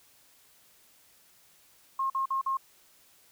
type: tone bursts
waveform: sine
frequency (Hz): 1073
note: C6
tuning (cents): +43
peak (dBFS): -26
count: 4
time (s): 1.99-2.571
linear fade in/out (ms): 5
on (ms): 110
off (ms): 47
effects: white hiss -61 dBFS RMS until 3.31 s